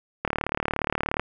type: click train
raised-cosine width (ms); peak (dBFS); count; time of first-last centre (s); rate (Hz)
0.5; -9; 36; 0.25-1.196; 37
effects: none